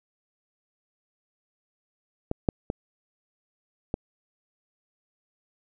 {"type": "clicks", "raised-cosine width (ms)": 2, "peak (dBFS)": [-13, -8, -14, -13], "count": 4, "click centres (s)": [2.314, 2.488, 2.701, 3.941], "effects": []}